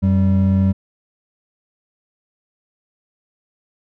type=tone pair together; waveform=triangle; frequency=91.4 / 193.25 Hz; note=F#2 / G3; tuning=-21 / -24 cents; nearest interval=octave + minor second; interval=1297 cents; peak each=-13 dBFS; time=0.02-0.73 s; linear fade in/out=20 ms; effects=none